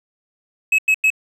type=tone bursts; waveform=triangle; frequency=2572 Hz; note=E7; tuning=43 cents flat; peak=-10 dBFS; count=3; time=0.72-1.103 s; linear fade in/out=5 ms; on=65 ms; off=94 ms; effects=none